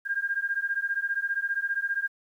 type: beating tone pair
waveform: sine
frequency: 1602 / 1617 Hz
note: G6 / G#6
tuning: +37 / -47 cents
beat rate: 15 Hz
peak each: -29 dBFS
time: 0.05-2.08 s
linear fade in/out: 20 ms
effects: 10-bit